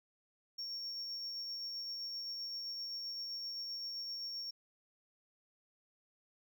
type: tone with tremolo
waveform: triangle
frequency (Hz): 5510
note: F8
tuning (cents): -24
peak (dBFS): -37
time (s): 0.58-4.51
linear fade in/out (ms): 10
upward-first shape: sine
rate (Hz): 7.7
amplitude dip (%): 25
effects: tanh soft clip ceiling -34 dBFS